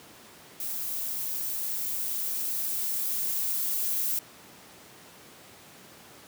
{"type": "noise with level ramp", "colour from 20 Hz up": "violet", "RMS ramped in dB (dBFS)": [-33, -28], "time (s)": [0.6, 4.19], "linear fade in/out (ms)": 2, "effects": ["pink hiss -50 dBFS RMS until 6.27 s", "high-pass 150 Hz 12 dB/octave"]}